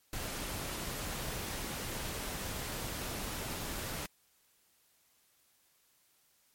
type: noise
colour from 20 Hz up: pink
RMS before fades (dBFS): -39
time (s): 0.13-4.06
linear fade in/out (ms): 2
effects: white hiss -70 dBFS RMS until 6.54 s + MP3 64 kbps